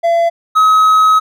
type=tone pair in turn; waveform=triangle; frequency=677 / 1275 Hz; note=E5 / D#6; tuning=+46 / +42 cents; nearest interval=major seventh; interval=1096 cents; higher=second; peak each=-7 / -4 dBFS; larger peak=second; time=0.03-0.3 / 0.55-1.2 s; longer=second; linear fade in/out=20 ms; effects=none